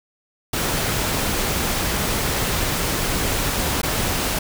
pink noise with dropouts, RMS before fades -22 dBFS, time 0.53-4.39 s, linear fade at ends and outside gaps 5 ms, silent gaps 3.817-3.831 s, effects none

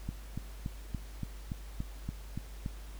click train, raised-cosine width 5 ms, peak -23 dBFS, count 10, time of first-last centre 0.09-2.661 s, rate 3.5 Hz, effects added 50 Hz sine -43 dBFS peak until 2.99 s + pink hiss -55 dBFS RMS until 2.99 s

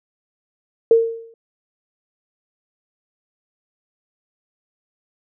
sine tone with exponential decay, 457 Hz, A#4, 34 cents flat, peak -6 dBFS, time 0.91-1.34 s, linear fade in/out 2 ms, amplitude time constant 93 ms, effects none

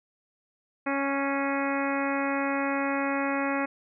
harmonic tone with a mistuned harmonic, 277.2 Hz, C#4, in tune, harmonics 1 / 2 / 3 / 4 / 5 / 6 / 7 / 8 / 9, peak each -29 / -32 / -34 / -35 / -36 / -37 / -37 / -38 / -39 dBFS, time 0.86-3.66 s, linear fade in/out 10 ms, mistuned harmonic 8, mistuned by -29 cents, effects none

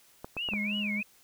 clicks, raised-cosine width 1 ms, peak -24 dBFS, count 4, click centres 0.245 / 0.367 / 0.488 / 0.536 s
sine tone with vibrato, 2508 Hz, D#7, 13 cents sharp, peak -31 dBFS, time 0.37-1.03 s, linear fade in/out 5 ms, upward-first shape sine, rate 3.1 Hz, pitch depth 270 cents each way
triangle tone, 207.7 Hz, G#3, in tune, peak -30 dBFS, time 0.51-1.02 s, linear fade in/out 20 ms
effects white hiss -61 dBFS RMS until 1.23 s

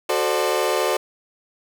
30% pulse chord, D dominant seventh, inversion first, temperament equal with one note detuned, 370 / 440 / 523.3 / 597.6 Hz, F#4 / A4 / C5 / D5, 0 / 0 / 0 / +30 cents, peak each -22 dBFS, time 0.09-0.97 s, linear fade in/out 5 ms, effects none

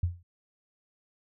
sine tone with exponential decay, 87.31 Hz, F2, in tune, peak -21 dBFS, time 0.03-0.23 s, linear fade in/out 5 ms, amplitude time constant 43 ms, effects none

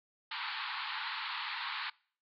pink band-pass noise, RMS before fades -39 dBFS, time 0.31-1.9 s, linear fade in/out 5 ms, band 850 to 4500 Hz, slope 96 dB/octave, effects noise-tail reverb RT60 0.5 s tail -25 dB re dry

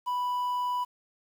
triangle tone with quantisation, 987.8 Hz, B5, in tune, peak -25 dBFS, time 0.06-0.85 s, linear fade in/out 20 ms, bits 9, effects none

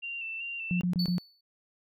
sine tone with vibrato, 2720 Hz, F7, 46 cents flat, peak -34 dBFS, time 0.02-0.82 s, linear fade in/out 20 ms, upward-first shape square, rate 2.6 Hz, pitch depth 32 cents each way
sine tone bursts, 178 Hz, F3, 33 cents sharp, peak -25 dBFS, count 4, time 0.71-1.182 s, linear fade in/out 0 ms, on 100 ms, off 24 ms
triangle tone with exponential decay, 4472 Hz, C#8, 14 cents sharp, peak -28 dBFS, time 0.99-1.41 s, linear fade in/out 5 ms, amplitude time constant 91 ms
effects none

